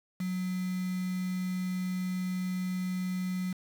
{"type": "tone with quantisation", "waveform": "sine", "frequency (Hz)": 183.4, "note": "F#3", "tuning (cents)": -15, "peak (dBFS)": -30, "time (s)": [0.2, 3.53], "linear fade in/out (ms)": 5, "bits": 7, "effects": []}